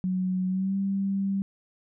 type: tone with pitch glide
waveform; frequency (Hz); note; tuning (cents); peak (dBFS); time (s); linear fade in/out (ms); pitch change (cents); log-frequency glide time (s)
sine; 185 to 195.89; F#3 to G3; 0 to -1; -24; 0.04-1.42; 0; +99; 0.48-0.76
effects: none